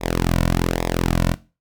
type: tone with flanger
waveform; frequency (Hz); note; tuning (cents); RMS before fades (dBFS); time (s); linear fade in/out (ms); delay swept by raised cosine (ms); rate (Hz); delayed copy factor
sawtooth; 42.93; F1; -29; -20; 0-1.36; 50; 0.67 to 2.47; 1.2; -0.75
effects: noise-tail reverb RT60 0.3 s tail -17 dB re dry